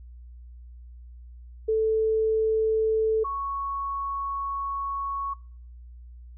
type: tone pair in turn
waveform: sine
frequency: 440 / 1108.7 Hz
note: A4 / C#6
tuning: 0 / 0 cents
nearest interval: octave + major third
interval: 1600 cents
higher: second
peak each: -20 / -27 dBFS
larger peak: first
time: 1.68-3.24 / 3.24-5.34 s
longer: second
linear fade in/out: 10 ms
effects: noise-tail reverb RT60 0.5 s tail -23 dB re dry + added 60 Hz sine -42 dBFS peak until 6.37 s